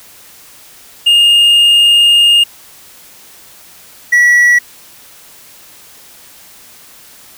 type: tone pair in turn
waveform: triangle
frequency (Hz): 2833 / 1938.5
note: F7 / B6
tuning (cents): +24 / -33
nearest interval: perfect fifth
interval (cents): 657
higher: first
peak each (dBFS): -3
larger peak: neither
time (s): 1.06-2.44 / 4.12-4.59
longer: first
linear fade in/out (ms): 10
effects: white hiss -39 dBFS RMS until 7.37 s